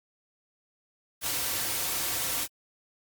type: noise with comb filter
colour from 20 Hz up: white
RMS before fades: -30 dBFS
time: 1.21-2.48 s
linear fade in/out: 50 ms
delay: 4.8 ms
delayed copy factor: -0.5
effects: Opus 48 kbps

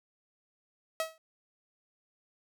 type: tone with exponential decay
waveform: sawtooth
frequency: 643 Hz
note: E5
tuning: 43 cents flat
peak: -23 dBFS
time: 1-1.18 s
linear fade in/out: 1 ms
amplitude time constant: 39 ms
effects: none

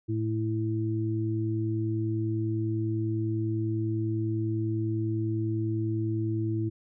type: harmonic tone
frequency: 110 Hz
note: A2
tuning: in tune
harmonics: 1 / 2 / 3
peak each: -28 / -39 / -30 dBFS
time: 0.08-6.7 s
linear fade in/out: 20 ms
effects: none

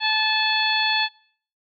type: harmonic tone with a mistuned harmonic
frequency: 870 Hz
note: A5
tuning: 20 cents flat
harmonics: 1 / 2 / 3 / 4 / 5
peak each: -25 / -25 / -25 / -25 / -25 dBFS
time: 0-1.09 s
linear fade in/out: 50 ms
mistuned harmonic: 4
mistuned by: -20 cents
effects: noise-tail reverb RT60 0.5 s tail -20 dB re dry

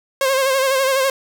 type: tone with vibrato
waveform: sawtooth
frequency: 534 Hz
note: C5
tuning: 35 cents sharp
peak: -11 dBFS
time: 0.21-1.1 s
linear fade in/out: 2 ms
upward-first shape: sine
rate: 12 Hz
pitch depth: 51 cents each way
effects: none

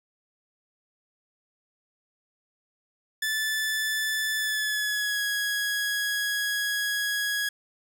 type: tone with pitch glide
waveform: sawtooth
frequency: 1749 to 1663.3 Hz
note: A6 to G#6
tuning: -11 to +2 cents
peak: -22 dBFS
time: 3.22-7.49 s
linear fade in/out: 5 ms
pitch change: -87 cents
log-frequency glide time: 4.37-5.21 s
effects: none

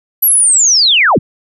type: linear sweep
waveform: sine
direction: down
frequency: 12000 to 48.82 Hz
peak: -6 dBFS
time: 0.22-1.19 s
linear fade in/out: 10 ms
effects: none

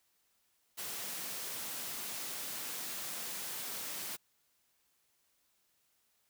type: high-pass noise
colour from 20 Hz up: white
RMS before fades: -41 dBFS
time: 0.77-4.17 s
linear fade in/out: 20 ms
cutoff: 120 Hz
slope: 24 dB/octave
effects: white hiss -75 dBFS RMS until 6.29 s

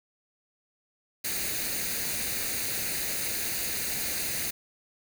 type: noise with comb filter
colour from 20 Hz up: white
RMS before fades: -31 dBFS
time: 1.24-4.51 s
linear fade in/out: 10 ms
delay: 0.46 ms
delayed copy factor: +0.6
effects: none

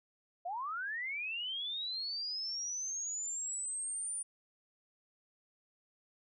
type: linear sweep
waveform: sine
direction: up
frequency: 662 to 9397 Hz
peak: -36 dBFS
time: 0.45-4.23 s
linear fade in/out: 10 ms
effects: none

